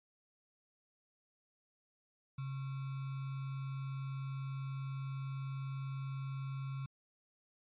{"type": "tone with sample-and-hold", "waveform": "sine", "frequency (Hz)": 134.8, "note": "C#3", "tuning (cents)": -48, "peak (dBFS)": -38, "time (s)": [2.38, 6.86], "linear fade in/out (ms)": 5, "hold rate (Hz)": 1225, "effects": ["resampled to 8000 Hz"]}